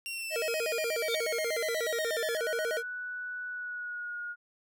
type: linear sweep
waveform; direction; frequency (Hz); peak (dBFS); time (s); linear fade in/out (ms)
sawtooth; down; 2765 to 1695; -32; 0.06-2.37; 0
type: tone with vibrato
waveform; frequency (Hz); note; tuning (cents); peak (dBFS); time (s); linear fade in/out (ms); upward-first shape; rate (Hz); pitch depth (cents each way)
square; 540; C#5; -45; -31; 0.3-2.83; 50; square; 8.3; 260
type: tone with exponential growth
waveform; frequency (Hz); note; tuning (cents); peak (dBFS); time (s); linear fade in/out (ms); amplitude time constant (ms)
sine; 3612; A7; +45; -25; 1.03-1.15; 0; 24
type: tone with pitch glide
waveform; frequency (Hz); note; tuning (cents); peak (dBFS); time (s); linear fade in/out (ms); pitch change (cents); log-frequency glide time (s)
sine; 1480 to 1436.2; F#6 to F6; 0 to +48; -35; 2.37-4.36; 50; -52; 3.48-4.19
effects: none